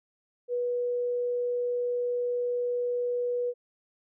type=tone; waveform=sine; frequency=487.7 Hz; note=B4; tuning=22 cents flat; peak=-26 dBFS; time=0.48-3.54 s; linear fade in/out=50 ms; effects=none